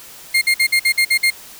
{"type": "tone bursts", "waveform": "35% pulse", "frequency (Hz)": 2123, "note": "C7", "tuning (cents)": 25, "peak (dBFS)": -10, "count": 8, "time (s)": [0.34, 1.305], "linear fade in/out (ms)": 10, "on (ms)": 76, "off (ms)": 51, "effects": ["white hiss -39 dBFS RMS until 1.59 s"]}